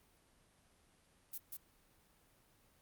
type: noise with echo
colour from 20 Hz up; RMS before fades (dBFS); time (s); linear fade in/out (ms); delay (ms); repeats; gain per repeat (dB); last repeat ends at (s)
violet; -44; 1.33-1.38; 5; 190; 1; -2; 1.57
effects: pink hiss -70 dBFS RMS until 2.81 s + Opus 32 kbps

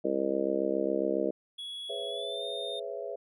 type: harmonic tone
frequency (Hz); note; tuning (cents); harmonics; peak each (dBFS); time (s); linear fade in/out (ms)
67.3; C2; +49; 3 / 4 / 5 / 6 / 7 / 8 / 9; -38 / -37 / -32 / -36 / -32 / -37 / -33; 0.04-1.31; 10
type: tone with pitch glide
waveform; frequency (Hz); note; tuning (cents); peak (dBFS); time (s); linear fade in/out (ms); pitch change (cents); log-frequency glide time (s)
triangle; 3362 to 3645; G#7 to A#7; +20 to -40; -36; 1.58-2.8; 10; +140; 2.08-2.45
type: chord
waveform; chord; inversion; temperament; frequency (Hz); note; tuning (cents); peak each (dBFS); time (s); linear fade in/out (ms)
sine; C# minor seventh; second; just; 415.8 / 498.9 / 554.4 / 665.2; G#4 / B4 / C#5 / E5; +2 / +17 / 0 / +16; -40; 1.89-3.16; 10
effects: none

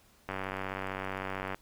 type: click train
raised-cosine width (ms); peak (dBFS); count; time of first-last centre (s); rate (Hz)
0.5; -20; 121; 0.29-1.545; 95.6
effects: pink hiss -63 dBFS RMS until 1.61 s

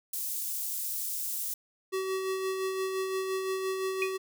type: high-pass noise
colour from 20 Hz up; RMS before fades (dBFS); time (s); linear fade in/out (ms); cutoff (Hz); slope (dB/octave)
white; -34; 0.13-1.54; 5; 7800; 12
type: tone with tremolo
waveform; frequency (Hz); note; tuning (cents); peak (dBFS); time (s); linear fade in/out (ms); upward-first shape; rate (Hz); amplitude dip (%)
square; 380; F#4; +46; -29; 1.92-4.18; 20; sine; 5.8; 35
type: tone with exponential decay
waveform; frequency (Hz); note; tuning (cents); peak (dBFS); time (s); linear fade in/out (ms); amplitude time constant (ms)
sine; 2489; D#7; 0; -24; 4.02-4.13; 1; 23
effects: none

